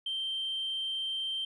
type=tone; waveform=sine; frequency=3136 Hz; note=G7; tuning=in tune; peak=-30 dBFS; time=0.06-1.45 s; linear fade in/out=5 ms; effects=tanh soft clip ceiling -28 dBFS